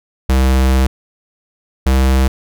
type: tone pair in turn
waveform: square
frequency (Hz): 65.41 / 65.72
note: C2 / C2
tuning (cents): 0 / +8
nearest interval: unison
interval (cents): 8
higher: second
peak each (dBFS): -10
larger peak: neither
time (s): 0.29-0.87 / 1.86-2.28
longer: first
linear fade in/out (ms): 5
effects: none